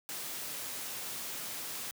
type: noise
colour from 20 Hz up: white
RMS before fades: -40 dBFS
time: 0.09-1.91 s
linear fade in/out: 0 ms
effects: high-pass 100 Hz 12 dB/octave